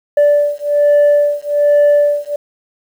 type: beating tone pair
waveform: sine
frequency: 583 / 584.2 Hz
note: D5 / D5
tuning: -13 / -9 cents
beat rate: 1.2 Hz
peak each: -10 dBFS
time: 0.17-2.36 s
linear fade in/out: 5 ms
effects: tanh soft clip ceiling -5 dBFS + 7-bit